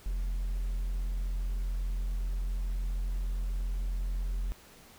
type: tone with hard clipping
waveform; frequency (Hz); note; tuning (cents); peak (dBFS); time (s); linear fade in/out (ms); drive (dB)
triangle; 43.58; F1; -3; -30; 0.06-4.52; 0; 5
effects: pink hiss -55 dBFS RMS until 4.98 s